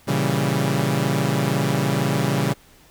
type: chord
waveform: sawtooth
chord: A# diminished seventh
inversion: none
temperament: equal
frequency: 116.54 / 138.59 / 164.81 / 196 Hz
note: A#2 / C#3 / E3 / G3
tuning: 0 / 0 / 0 / 0 cents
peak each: -23 / -18 / -22 / -21 dBFS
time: 0.07-2.54 s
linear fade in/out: 20 ms
effects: pink hiss -52 dBFS RMS until 2.9 s